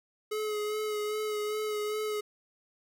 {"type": "tone with vibrato", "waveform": "square", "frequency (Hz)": 424.5, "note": "G#4", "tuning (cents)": 38, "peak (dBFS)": -31, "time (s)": [0.31, 2.21], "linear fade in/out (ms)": 10, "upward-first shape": "sine", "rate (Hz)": 2.5, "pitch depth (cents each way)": 22, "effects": []}